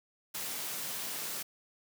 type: high-pass noise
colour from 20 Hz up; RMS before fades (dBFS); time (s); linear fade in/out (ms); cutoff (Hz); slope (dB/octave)
white; -38; 0.34-1.43; 10; 110; 96
effects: none